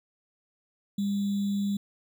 sine tone with sample-and-hold, 201 Hz, G3, 44 cents sharp, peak -25 dBFS, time 0.98-1.77 s, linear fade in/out 5 ms, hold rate 3675 Hz, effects none

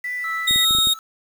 sine tone with vibrato, 1975.5 Hz, B6, in tune, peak -24 dBFS, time 0.04-0.65 s, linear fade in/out 5 ms, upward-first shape triangle, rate 2.6 Hz, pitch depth 8 cents each way
triangle tone with tremolo, 1312 Hz, E6, 9 cents flat, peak -24 dBFS, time 0.24-0.99 s, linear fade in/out 2 ms, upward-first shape sine, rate 2.5 Hz, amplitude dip 75%
40% pulse tone, 3729 Hz, A#7, in tune, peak -14 dBFS, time 0.47-0.94 s, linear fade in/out 10 ms
clicks, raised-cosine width 3 ms, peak -20 dBFS, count 6, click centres 0.51 / 0.56 / 0.709 / 0.75 / 0.786 / 0.872 s
effects 7-bit

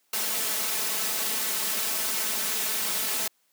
white noise with comb filter, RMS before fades -28 dBFS, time 0.13-3.28 s, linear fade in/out 5 ms, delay 4.6 ms, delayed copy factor +0.7, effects white hiss -69 dBFS RMS until 3.52 s + high-pass 200 Hz 12 dB/octave

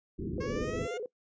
white low-pass noise, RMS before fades -36 dBFS, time 0.18-0.87 s, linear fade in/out 10 ms, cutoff 410 Hz, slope 96 dB/octave
sine tone with vibrato, 460.4 Hz, A#4, 22 cents flat, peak -34 dBFS, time 0.38-1.06 s, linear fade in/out 2 ms, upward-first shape square, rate 17 Hz, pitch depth 140 cents each way
15% pulse linear sweep, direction up, 536 to 716 Hz, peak -33 dBFS, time 0.4-0.98 s, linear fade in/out 10 ms
effects noise-tail reverb RT60 0.1 s tail -20 dB re dry + resampled to 16000 Hz

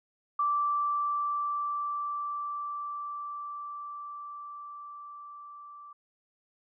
sine tone with level ramp, 1168 Hz, D6, 10 cents flat, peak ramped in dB -24 to -45 dBFS, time 0.39-5.93 s, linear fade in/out 5 ms, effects none

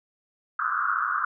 white band-pass noise, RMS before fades -26 dBFS, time 0.59-1.25 s, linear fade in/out 5 ms, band 1100 to 1500 Hz, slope 96 dB/octave, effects none

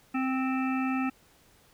harmonic tone with a mistuned harmonic, 261.6 Hz, C4, in tune, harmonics 1 / 3 / 5 / 7 / 9 / 10, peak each -27 / -36 / -36 / -42 / -43 / -39 dBFS, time 0.14-1.1 s, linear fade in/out 10 ms, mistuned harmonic 10, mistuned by +18 cents, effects pink hiss -61 dBFS RMS until 1.73 s

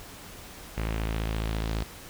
sawtooth tone with low-pass filter sweep, 54.6 Hz, A1, 13 cents flat, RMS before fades -30 dBFS, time 0.77-1.84 s, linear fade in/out 10 ms, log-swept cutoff 2500 to 4500 Hz, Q 1.8, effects pink hiss -45 dBFS RMS until 2.09 s

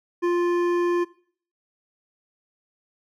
triangle tone with hard clipping, 349.2 Hz, F4, in tune, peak -21 dBFS, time 0.22-1.05 s, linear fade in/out 20 ms, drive 15 dB, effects noise-tail reverb RT60 0.5 s tail -19 dB re dry

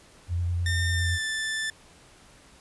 sine tone with vibrato, 87.1 Hz, F2, 4 cents flat, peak -24 dBFS, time 0.28-1.19 s, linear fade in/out 50 ms, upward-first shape sine, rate 9.7 Hz, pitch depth 22 cents each way
sawtooth tone with pitch glide, 1810 to 1763.6 Hz, A6 to A6, +48 to +4 cents, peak -24 dBFS, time 0.66-1.7 s, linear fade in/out 2 ms, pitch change -44 cents, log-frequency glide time 0.89-1.23 s
effects pink hiss -54 dBFS RMS until 2.6 s + resampled to 24000 Hz

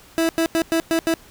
30% pulse tone bursts at uneven times, 328.1 Hz, E4, 8 cents flat, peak -14 dBFS, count 6, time 0.18-0.29 / 0.38-0.46 / 0.55-0.62 / 0.72-0.8 / 0.91-0.99 / 1.07-1.14 s, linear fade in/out 0 ms, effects pink hiss -48 dBFS RMS until 1.3 s

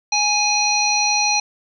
harmonic tone, 830.6 Hz, G#5, in tune, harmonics 1 / 3 / 5 / 7, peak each -21 / -21 / -21 / -21 dBFS, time 0.12-1.4 s, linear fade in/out 5 ms, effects none

